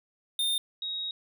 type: tone pair in turn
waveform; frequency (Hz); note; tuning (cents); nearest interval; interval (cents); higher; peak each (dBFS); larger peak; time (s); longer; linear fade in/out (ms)
square / sine; 3632 / 3780; A#7 / A#7; -46 / +23; minor second; 69; second; -26 / -31; first; 0.39-0.58 / 0.82-1.11; second; 2
effects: none